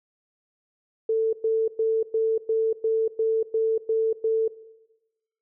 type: tone bursts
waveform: sine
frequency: 445 Hz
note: A4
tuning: 20 cents sharp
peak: -19 dBFS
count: 10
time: 1.09-4.48 s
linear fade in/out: 5 ms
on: 240 ms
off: 110 ms
effects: noise-tail reverb RT60 1.0 s tail -17 dB re dry